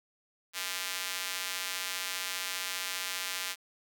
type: tone with high-pass filter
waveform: square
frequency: 92.5 Hz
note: F#2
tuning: in tune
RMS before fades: -36 dBFS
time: 0.53-3.56 s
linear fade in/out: 50 ms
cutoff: 2200 Hz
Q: 0.74
effects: none